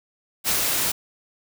white noise with ADSR envelope, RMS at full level -21 dBFS, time 0.44-0.92 s, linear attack 45 ms, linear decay 110 ms, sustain -2 dB, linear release 8 ms, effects none

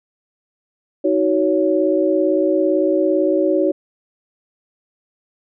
sine tone cluster, 315 / 372.8 / 562 Hz, D#4 / F#4 / C#5, +21 / +13 / +24 cents, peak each -18 dBFS, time 1.04-3.72 s, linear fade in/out 10 ms, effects none

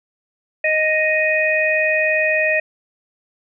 harmonic tone, 622.3 Hz, D#5, in tune, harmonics 1 / 3 / 4, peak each -19 / -19 / -19 dBFS, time 0.64-2.6 s, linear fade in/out 5 ms, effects none

